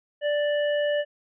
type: harmonic tone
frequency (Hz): 587.3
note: D5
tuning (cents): 0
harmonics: 1 / 3 / 5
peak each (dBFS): -22 / -32 / -36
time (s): 0.21-1.05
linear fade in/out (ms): 50
effects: none